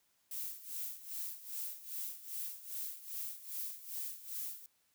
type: noise with tremolo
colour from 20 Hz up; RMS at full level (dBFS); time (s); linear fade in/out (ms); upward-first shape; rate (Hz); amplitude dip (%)
violet; -40; 0.31-4.66; 2; sine; 2.5; 80
effects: white hiss -75 dBFS RMS until 4.94 s